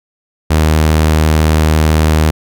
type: tone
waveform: sawtooth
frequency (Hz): 78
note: D#2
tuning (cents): +5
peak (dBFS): -4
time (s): 0.5-2.31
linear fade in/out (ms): 10
effects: none